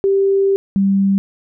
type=tone pair in turn; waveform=sine; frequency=392 / 196 Hz; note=G4 / G3; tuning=0 / 0 cents; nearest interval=octave; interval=1200 cents; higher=first; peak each=-11 dBFS; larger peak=neither; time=0.04-0.56 / 0.76-1.18 s; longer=first; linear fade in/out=0 ms; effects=none